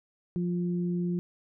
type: tone pair together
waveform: sine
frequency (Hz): 175.93 / 351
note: F3 / F4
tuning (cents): +13 / +9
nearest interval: octave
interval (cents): 1196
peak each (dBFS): -27 / -35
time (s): 0.36-1.19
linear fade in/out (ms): 0
effects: none